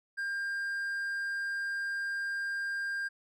triangle tone, 1600 Hz, G6, 35 cents sharp, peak -30 dBFS, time 0.17-3.09 s, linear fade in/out 20 ms, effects none

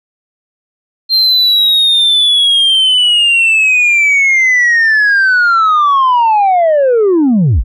sine linear sweep, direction down, 4186 to 34.65 Hz, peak -4 dBFS, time 1.09-7.64 s, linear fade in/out 50 ms, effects tanh soft clip ceiling -5 dBFS

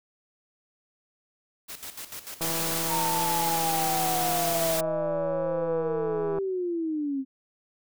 white noise with tremolo, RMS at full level -38 dBFS, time 1.68-2.84 s, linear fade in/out 20 ms, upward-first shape square, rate 6.8 Hz, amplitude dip 70%
click train, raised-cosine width 1 ms, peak -21 dBFS, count 653, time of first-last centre 2.41-6.386 s, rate 164 Hz
white noise, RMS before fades -30 dBFS, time 2.41-4.81 s, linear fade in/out 10 ms
sine linear sweep, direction down, 932.3 to 261.6 Hz, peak -26 dBFS, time 2.88-7.25 s, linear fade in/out 50 ms
effects none

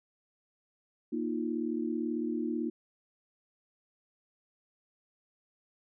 sine chord, Bb suspended fourth, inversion none, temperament equal with one note detuned, 235.7 / 311.1 / 349.2 Hz, Bb3 / Eb4 / F4, +19 / 0 / 0 cents, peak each -34 / -34 / -36 dBFS, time 1.12-2.7 s, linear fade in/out 10 ms, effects none

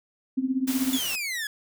sine tone with tremolo, 261.6 Hz, C4, in tune, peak -19 dBFS, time 0.37-0.99 s, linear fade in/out 10 ms, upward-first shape triangle, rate 16 Hz, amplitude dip 90%
white noise, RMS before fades -33 dBFS, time 0.67-1.16 s, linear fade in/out 10 ms
sawtooth exponential sweep, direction down, 3507 to 1661.2 Hz, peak -25 dBFS, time 0.93-1.47 s, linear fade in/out 2 ms
effects none

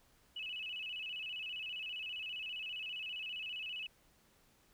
sine tone with vibrato, 2764 Hz, F7, 19 cents flat, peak -40 dBFS, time 0.36-3.87 s, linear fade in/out 5 ms, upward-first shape square, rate 15 Hz, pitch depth 110 cents each way, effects pink hiss -69 dBFS RMS until 4.73 s

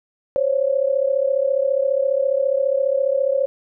sine tone pair together, 527.3 / 562 Hz, C5 / C#5, +13 / +24 cents, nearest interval minor second, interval 111 cents, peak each -19 dBFS, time 0.36-3.46 s, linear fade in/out 0 ms, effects none

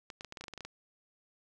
clicks, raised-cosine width 0.2 ms, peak -26 dBFS, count 12, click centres 0.102 / 0.209 / 0.247 / 0.324 / 0.372 / 0.41 / 0.44 / 0.482 / 0.537 / 0.577 / 0.607 / 0.65 s, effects none

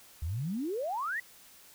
sine exponential sweep, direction up, 71 to 2012 Hz, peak -31 dBFS, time 0.22-1.2 s, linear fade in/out 5 ms, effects white hiss -56 dBFS RMS until 1.74 s

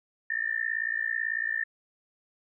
sine tone with amplitude modulation, 1798 Hz, A6, 37 cents sharp, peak -23 dBFS, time 0.3-1.64 s, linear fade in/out 5 ms, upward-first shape sine, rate 58.1 Hz, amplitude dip 95%, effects none

